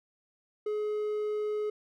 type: tone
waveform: triangle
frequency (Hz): 422.6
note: G#4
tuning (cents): +30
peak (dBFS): -27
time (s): 0.66-1.7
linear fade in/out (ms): 5
effects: none